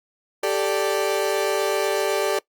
35% pulse chord, G suspended second, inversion none, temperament equal, 392 / 440 / 587.3 Hz, G4 / A4 / D5, 0 / 0 / 0 cents, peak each -23 dBFS, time 0.43-2.39 s, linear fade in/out 5 ms, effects noise-tail reverb RT60 0.1 s tail -21 dB re dry + Opus 48 kbps

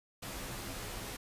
pink noise with comb filter, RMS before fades -42 dBFS, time 0.22-1.17 s, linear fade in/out 10 ms, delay 13 ms, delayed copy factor -0.6, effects resampled to 32000 Hz

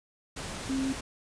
sine tone in noise, 266.8 Hz, C4, 34 cents sharp, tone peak -27 dBFS, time 0.69-0.93 s, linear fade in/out 10 ms, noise pink, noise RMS -38 dBFS, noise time 0.36-1.01 s, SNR +8 dB, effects resampled to 22050 Hz

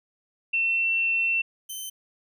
sine / 10% pulse tone pair in turn, 2699 / 3079 Hz, E7 / G7, +40 / -32 cents, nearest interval major second, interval 228 cents, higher second, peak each -21 / -25 dBFS, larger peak first, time 0.53-1.42 / 1.69-1.9 s, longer first, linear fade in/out 10 ms, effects none

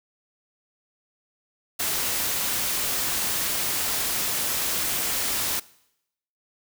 white noise, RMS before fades -26 dBFS, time 1.79-5.6 s, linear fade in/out 10 ms, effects noise-tail reverb RT60 0.8 s tail -21 dB re dry

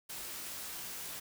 white noise with comb filter, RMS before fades -43 dBFS, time 0.09-1.2 s, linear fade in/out 10 ms, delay 18 ms, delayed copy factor +0.7, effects none

